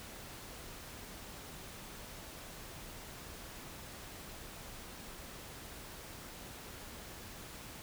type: silence
effects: pink hiss -49 dBFS RMS until 7.82 s